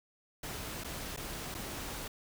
pink noise with dropouts, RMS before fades -41 dBFS, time 0.43-2.08 s, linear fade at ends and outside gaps 5 ms, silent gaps 0.838-0.844 / 1.164-1.173 / 1.544-1.548 s, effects none

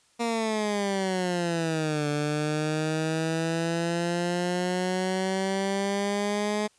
15% pulse exponential two-way sweep, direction down then up, 236.2 to 146.83 to 211.7 Hz, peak -19 dBFS, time 0.19-6.68 s, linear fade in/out 20 ms, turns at 2.08 s, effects white hiss -63 dBFS RMS until 6.78 s + resampled to 22050 Hz

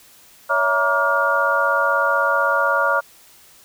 sine tone cluster, 562 / 658 / 942 / 1162 / 1417 Hz, C#5 / E5 / A#5 / D6 / F6, +24 / -3 / +18 / -19 / +25 cents, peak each -22 / -25 / -23 / -22 / -19 dBFS, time 0.49-3.01 s, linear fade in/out 20 ms, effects white hiss -49 dBFS RMS until 3.64 s

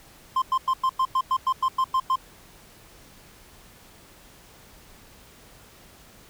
triangle tone bursts, 1046.5 Hz, C6, in tune, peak -17 dBFS, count 12, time 0.36-2.158 s, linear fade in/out 5 ms, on 60 ms, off 98 ms, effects pink hiss -51 dBFS RMS until 6.29 s

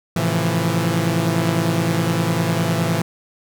sawtooth chord, F major seventh, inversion first, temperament equal with one note detuned, 110 / 134.03 / 164.81 / 174.61 Hz, A2 / C3 / E3 / F3, 0 / +42 / 0 / 0 cents, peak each -20 / -22 / -16 / -20 dBFS, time 0.16-3.02 s, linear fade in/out 5 ms, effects none

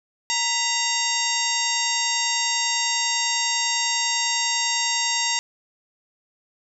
harmonic tone with a mistuned harmonic, 930 Hz, A#5, 4 cents flat, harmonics 1 / 2 / 3 / 4 / 5 / 6 / 7 / 8, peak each -29 / -29 / -29 / -29 / -29 / -29 / -29 / -29 dBFS, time 0.3-5.39 s, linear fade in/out 0 ms, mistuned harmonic 2, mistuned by +110 cents, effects none

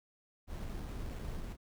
brown noise with sample-and-hold, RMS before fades -41 dBFS, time 0.47-1.57 s, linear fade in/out 50 ms, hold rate 4900 Hz, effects none

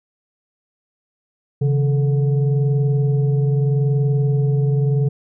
sine tone with frequency modulation, 137.6 Hz, C#3, 12 cents flat, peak -14 dBFS, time 1.61-5.09 s, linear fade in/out 10 ms, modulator 296 Hz, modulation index 0.53, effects none

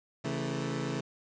20% pulse chord, A major, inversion first, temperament equal with one note detuned, 136.13 / 164.81 / 220 Hz, C#3 / E3 / A3, -31 / 0 / 0 cents, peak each -30 / -32 / -33 dBFS, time 0.24-1.01 s, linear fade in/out 10 ms, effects resampled to 16000 Hz + 9-bit

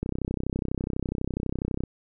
click train, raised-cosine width 3 ms, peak -15 dBFS, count 59, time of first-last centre 0.03-1.837 s, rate 32.1 Hz, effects none

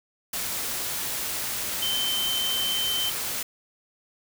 sine tone in noise, 3090 Hz, G7, 26 cents flat, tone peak -25 dBFS, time 1.82-3.1 s, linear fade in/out 5 ms, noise white, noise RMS -30 dBFS, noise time 0.33-3.43 s, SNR +2 dB, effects none

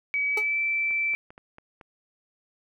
sine tone with pitch glide, 2276 to 2329 Hz, C#7 to D7, +45 to -15 cents, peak -23 dBFS, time 0.14-1.15 s, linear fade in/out 0 ms, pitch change +40 cents, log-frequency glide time 0.27-0.59 s
25% pulse tone with exponential decay, 426.5 Hz, G#4, 46 cents sharp, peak -22 dBFS, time 0.37-0.46 s, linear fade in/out 5 ms, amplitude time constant 19 ms
clicks, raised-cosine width 0.5 ms, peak -31 dBFS, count 6, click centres 0.909 / 1.137 / 1.305 / 1.379 / 1.584 / 1.812 s
effects none

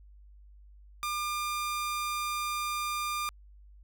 sawtooth tone, 1200 Hz, D6, 37 cents sharp, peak -27 dBFS, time 1.03-3.29 s, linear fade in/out 0 ms, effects added 50 Hz sine -51 dBFS peak until 3.83 s

